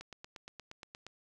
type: click train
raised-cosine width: 0.2 ms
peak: -29 dBFS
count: 10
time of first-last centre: 0.01-1.066 s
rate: 8.52 Hz
effects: none